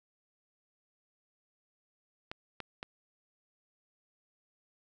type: clicks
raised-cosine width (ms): 0.3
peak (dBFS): -23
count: 3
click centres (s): 2.315 / 2.603 / 2.829
effects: none